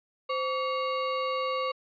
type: ring-modulated tone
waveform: square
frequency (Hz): 830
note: G#5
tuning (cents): -1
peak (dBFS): -25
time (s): 0.29-1.72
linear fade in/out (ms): 10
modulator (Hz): 310
effects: resampled to 11025 Hz